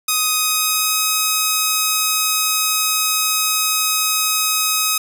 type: tone with pitch glide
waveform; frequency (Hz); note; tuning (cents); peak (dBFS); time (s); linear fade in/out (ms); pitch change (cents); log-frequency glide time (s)
5% pulse; 1254 to 1267.1; D#6 to D#6; +13 to +31; -4; 0.08-4.98; 5; +18; 0.36-0.98
effects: none